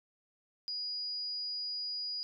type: tone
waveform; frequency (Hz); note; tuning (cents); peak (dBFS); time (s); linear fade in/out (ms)
sine; 4900; D#8; -27; -35; 0.68-2.23; 0
effects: none